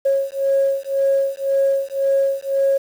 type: beating tone pair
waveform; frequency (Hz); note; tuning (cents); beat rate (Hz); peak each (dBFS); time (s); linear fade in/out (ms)
sine; 546 / 547.9; C#5 / C#5; -26 / -20; 1.9; -18; 0.05-2.78; 10
effects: tanh soft clip ceiling -9 dBFS + 7-bit